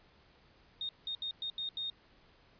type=tone bursts at uneven times; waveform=sine; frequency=3692 Hz; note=A#7; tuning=17 cents flat; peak=-35 dBFS; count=6; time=0.81-0.89 / 1.07-1.15 / 1.22-1.31 / 1.42-1.5 / 1.58-1.69 / 1.77-1.9 s; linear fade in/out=2 ms; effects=pink hiss -64 dBFS RMS until 2.59 s + resampled to 11025 Hz